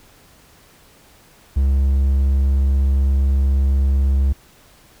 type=tone; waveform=triangle; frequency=68 Hz; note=C#2; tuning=33 cents flat; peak=-11 dBFS; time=1.56-4.33 s; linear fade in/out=10 ms; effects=pink hiss -50 dBFS RMS until 5 s